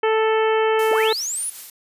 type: harmonic tone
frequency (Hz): 440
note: A4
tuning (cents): 0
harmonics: 1 / 2 / 3 / 4 / 5 / 6 / 7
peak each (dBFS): -17 / -23 / -27 / -29 / -31 / -33 / -34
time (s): 0.03-1.13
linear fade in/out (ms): 5
type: noise with tremolo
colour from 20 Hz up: blue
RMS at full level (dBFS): -34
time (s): 0.79-1.7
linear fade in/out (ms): 2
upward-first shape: sine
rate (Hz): 5.3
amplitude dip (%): 35
type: linear sweep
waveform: sine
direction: up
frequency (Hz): 261.6 to 10548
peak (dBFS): -23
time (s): 0.91-1.5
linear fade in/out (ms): 5
effects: resampled to 32000 Hz